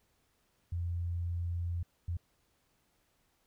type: tone bursts at uneven times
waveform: sine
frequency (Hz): 86.3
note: F2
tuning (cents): -20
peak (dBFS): -32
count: 2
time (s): 0.72-1.83 / 2.08-2.17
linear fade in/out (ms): 5
effects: pink hiss -74 dBFS RMS until 3.46 s